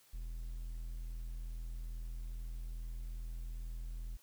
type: tone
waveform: triangle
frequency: 41.2 Hz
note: E1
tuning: in tune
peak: -38 dBFS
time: 0.13-4.17 s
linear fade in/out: 10 ms
effects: white hiss -66 dBFS RMS until 4.22 s